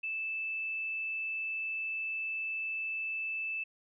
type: tone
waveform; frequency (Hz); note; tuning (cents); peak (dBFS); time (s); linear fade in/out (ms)
sine; 2633; E7; -3; -33; 0.03-3.64; 10
effects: none